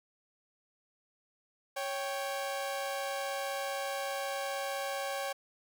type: tone pair together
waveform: sawtooth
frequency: 554.4 / 784 Hz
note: C#5 / G5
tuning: 0 / 0 cents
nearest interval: tritone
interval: 600 cents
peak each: -32 / -34 dBFS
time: 1.76-5.33 s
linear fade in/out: 10 ms
effects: none